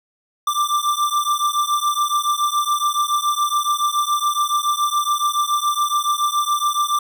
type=beating tone pair; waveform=square; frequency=1178 / 1185.1 Hz; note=D6 / D6; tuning=+5 / +15 cents; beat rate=7.1 Hz; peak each=-21 dBFS; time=0.47-6.99 s; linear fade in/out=5 ms; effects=none